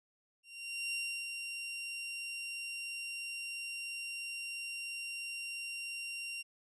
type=tone with ADSR envelope; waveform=sawtooth; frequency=2763 Hz; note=F7; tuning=19 cents flat; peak=-31 dBFS; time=0.43-6.43 s; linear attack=500 ms; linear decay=330 ms; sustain=-5 dB; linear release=20 ms; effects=resampled to 24000 Hz